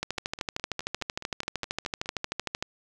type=two click trains; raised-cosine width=0.2 ms; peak=-12 / -22 dBFS; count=35 / 10; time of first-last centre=0.03-2.625 / 0.18-2.059 s; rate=13.1 / 4.79 Hz; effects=none